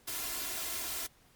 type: noise with comb filter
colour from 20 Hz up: white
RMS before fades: -37 dBFS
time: 0.07-1.07 s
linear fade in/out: 10 ms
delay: 2.9 ms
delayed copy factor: +0.7
effects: pink hiss -64 dBFS RMS until 1.35 s + MP3 96 kbps